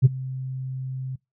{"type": "tone with ADSR envelope", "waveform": "sine", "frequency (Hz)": 130.81, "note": "C3", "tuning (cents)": 0, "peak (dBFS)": -6, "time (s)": [0.02, 1.16], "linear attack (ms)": 33, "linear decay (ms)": 23, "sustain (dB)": -22, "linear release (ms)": 9, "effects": ["noise-tail reverb RT60 0.2 s tail -24 dB re dry", "tanh soft clip ceiling -7 dBFS"]}